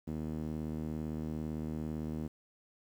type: tone with band-pass filter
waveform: sawtooth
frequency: 77.78 Hz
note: D#2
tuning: in tune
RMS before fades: -38 dBFS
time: 0.07-2.28 s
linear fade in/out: 10 ms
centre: 240 Hz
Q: 1.6
effects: 10-bit